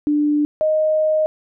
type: tone pair in turn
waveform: sine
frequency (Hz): 296 / 621.6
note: D4 / D#5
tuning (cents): +14 / -2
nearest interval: octave + minor second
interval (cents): 1284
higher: second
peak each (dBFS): -14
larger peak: neither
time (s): 0.07-0.45 / 0.61-1.26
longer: second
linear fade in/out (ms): 0
effects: none